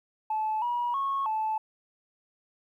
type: tone with pitch steps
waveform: sine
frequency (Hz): 867 / 963 / 1097 / 872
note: A5 / B5 / C#6 / A5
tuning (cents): -26 / -44 / -18 / -16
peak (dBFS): -25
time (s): 0.3-1.58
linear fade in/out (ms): 5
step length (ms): 320
effects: tanh soft clip ceiling -22 dBFS + 11-bit